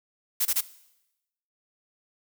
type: noise bursts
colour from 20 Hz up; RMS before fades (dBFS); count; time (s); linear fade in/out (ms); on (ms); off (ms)
blue; -24; 3; 0.4-0.61; 10; 54; 24
effects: noise-tail reverb RT60 0.9 s tail -18 dB re dry